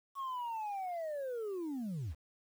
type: linear sweep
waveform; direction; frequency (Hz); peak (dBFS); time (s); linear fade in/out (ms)
sine; down; 1108.7 to 60.7; -34; 0.15-2.15; 50
effects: tanh soft clip ceiling -35 dBFS + 10-bit